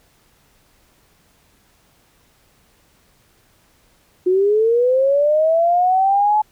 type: linear sweep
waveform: sine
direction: up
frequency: 358.1 to 860 Hz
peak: -12 dBFS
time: 4.26-6.42 s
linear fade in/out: 10 ms
effects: pink hiss -57 dBFS RMS until 6.51 s